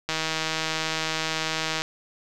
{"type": "click train", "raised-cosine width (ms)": 0.2, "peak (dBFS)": -9, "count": 276, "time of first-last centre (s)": [0.09, 1.82], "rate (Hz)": 159, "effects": []}